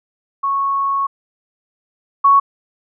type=tone pair in turn; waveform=sine; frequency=1104 / 1111.7 Hz; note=C#6 / C#6; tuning=-7 / +5 cents; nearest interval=unison; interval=12 cents; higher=second; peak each=-15 / -7 dBFS; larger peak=second; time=0.43-1.07 / 2.24-2.4 s; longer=first; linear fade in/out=10 ms; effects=none